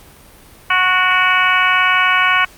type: harmonic tone with a mistuned harmonic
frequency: 368 Hz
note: F#4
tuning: 9 cents flat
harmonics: 2 / 3 / 4 / 5 / 6 / 7 / 8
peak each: -24 / -16 / -16 / -21 / -17 / -21 / -22 dBFS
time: 0.7-2.45 s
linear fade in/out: 5 ms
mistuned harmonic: 6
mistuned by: +41 cents
effects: pink hiss -43 dBFS RMS until 2.57 s + Opus 48 kbps